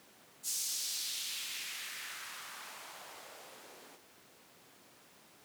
blue noise with band-pass filter sweep, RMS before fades -42 dBFS, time 0.43-3.99 s, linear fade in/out 50 ms, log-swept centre 6900 to 330 Hz, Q 1.5, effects pink hiss -60 dBFS RMS until 5.44 s + high-pass 200 Hz 12 dB/octave

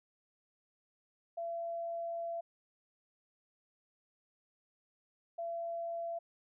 sine tone bursts at uneven times, 676 Hz, E5, 43 cents sharp, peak -36 dBFS, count 2, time 1.37-2.41 / 5.38-6.19 s, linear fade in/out 10 ms, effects none

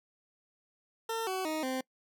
20% pulse tone with pitch steps, 452.5 / 376.1 / 312.7 / 259.9 Hz, A4 / F#4 / D#4 / C4, +48 / +28 / +9 / -11 cents, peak -27 dBFS, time 1.09-1.81 s, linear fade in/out 5 ms, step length 180 ms, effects noise-tail reverb RT60 0.1 s tail -24 dB re dry

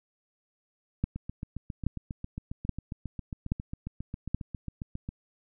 two click trains, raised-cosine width 5 ms, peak -23 / -14 dBFS, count 30 / 5, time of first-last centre 1.16-5.09 / 1.04-4.346 s, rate 7.38 / 1.21 Hz, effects none

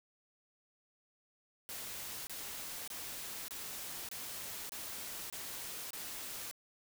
white noise bursts, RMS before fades -44 dBFS, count 8, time 1.69-6.512 s, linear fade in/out 0 ms, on 580 ms, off 26 ms, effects none

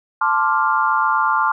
sine chord, D minor seventh, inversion second, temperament equal, 880 / 1046.5 / 1174.7 / 1396.9 Hz, A5 / C6 / D6 / F6, 0 / 0 / 0 / 0 cents, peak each -20 dBFS, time 0.21-1.52 s, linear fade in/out 5 ms, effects none

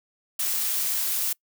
blue noise, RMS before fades -26 dBFS, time 0.39-1.33 s, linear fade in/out 5 ms, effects noise-tail reverb RT60 0.1 s tail -25 dB re dry

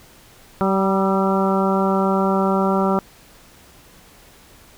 harmonic tone with a mistuned harmonic, 192.7 Hz, G3, 29 cents flat, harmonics 1 / 2 / 3 / 4 / 5 / 6 / 7, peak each -19 / -22 / -24 / -25 / -26 / -27 / -27 dBFS, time 0.61-2.99 s, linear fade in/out 0 ms, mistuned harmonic 6, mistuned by +45 cents, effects pink hiss -48 dBFS RMS until 4.77 s

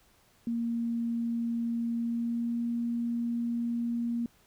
sine tone with pitch glide, 233.1 to 235.5 Hz, A#3 to A#3, 0 to +18 cents, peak -28 dBFS, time 0.47-4.26 s, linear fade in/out 2 ms, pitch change +18 cents, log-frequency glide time 1.96-2.63 s, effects pink hiss -64 dBFS RMS until 4.46 s

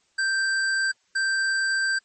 square tone pair in turn, 1568 / 1568 Hz, G6 / G6, 0 / 0 cents, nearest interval unison, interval 0 cents, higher neither, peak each -22 dBFS, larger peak neither, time 0.18-0.92 / 1.15-1.99 s, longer second, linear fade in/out 10 ms, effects white hiss -66 dBFS RMS until 2.04 s + MP3 32 kbps

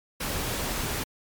pink noise, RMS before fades -30 dBFS, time 0.2-1.04 s, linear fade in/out 10 ms, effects MP3 96 kbps

